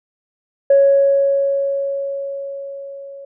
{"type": "tone with level ramp", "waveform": "sine", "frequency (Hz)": 554.4, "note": "C#5", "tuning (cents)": 0, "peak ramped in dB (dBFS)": [-6, -32], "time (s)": [0.7, 3.25], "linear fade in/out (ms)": 5, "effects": ["tanh soft clip ceiling -4 dBFS"]}